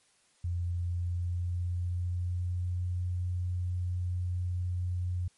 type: tone with pitch glide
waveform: sine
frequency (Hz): 87.31 to 89.56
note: F2 to F2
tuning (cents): 0 to +44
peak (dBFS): -29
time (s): 0.44-5.28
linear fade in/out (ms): 5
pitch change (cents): +44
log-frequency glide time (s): 0.7-2.91
effects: white hiss -67 dBFS RMS until 5.37 s + MP3 48 kbps